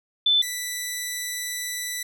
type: tone pair in turn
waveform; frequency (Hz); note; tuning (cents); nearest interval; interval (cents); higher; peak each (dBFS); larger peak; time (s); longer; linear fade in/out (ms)
sine / 10% pulse; 3520 / 1975.5; A7 / B6; 0 / 0; minor seventh; 1000; first; -16 / -19; first; 0.26-0.42 / 0.42-2.03; second; 5
effects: none